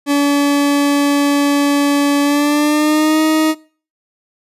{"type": "tone with pitch glide", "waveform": "40% pulse", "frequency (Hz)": [285.7, 313.4], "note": ["D4", "D#4"], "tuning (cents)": [-48, 13], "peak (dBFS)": -10, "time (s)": [0.06, 3.55], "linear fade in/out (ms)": 50, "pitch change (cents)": 161, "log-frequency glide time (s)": [2.22, 3.21], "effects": ["noise-tail reverb RT60 0.4 s tail -21 dB re dry", "resampled to 32000 Hz"]}